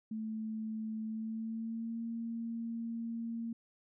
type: tone with pitch glide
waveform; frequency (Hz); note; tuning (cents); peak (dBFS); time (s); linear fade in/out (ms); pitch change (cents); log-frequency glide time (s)
sine; 219.2 to 230.1; A3 to A#3; -6 to -22; -36; 0.11-3.53; 5; +84; 1.05-2.02
effects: none